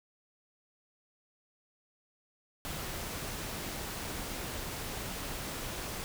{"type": "noise", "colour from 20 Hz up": "pink", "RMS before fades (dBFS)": -39, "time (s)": [2.65, 6.04], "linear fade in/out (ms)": 0, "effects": []}